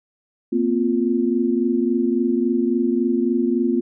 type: chord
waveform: sine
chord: Bb suspended second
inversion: none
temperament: equal with one note detuned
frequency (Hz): 233.1 / 256.7 / 349.2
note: Bb3 / C4 / F4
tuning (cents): 0 / -33 / 0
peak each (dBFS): -21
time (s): 0.52-3.81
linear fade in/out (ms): 10
effects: none